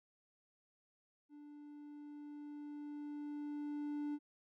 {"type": "tone with level ramp", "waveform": "triangle", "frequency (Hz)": 293.7, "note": "D4", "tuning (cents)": 0, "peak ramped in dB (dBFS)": [-51, -35], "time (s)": [1.29, 4.19], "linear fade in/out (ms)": 50, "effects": []}